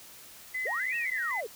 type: tone with vibrato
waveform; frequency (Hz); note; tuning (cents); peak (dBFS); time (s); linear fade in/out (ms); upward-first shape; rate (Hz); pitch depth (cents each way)
sine; 1950; B6; -23; -30; 0.54-1.41; 10; square; 3.9; 64
type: linear two-way sweep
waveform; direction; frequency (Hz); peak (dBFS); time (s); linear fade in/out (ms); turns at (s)
sine; up then down; 385.5 to 2699 to 385.5; -33; 0.65-1.47; 10; 0.96
effects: white hiss -50 dBFS RMS until 1.55 s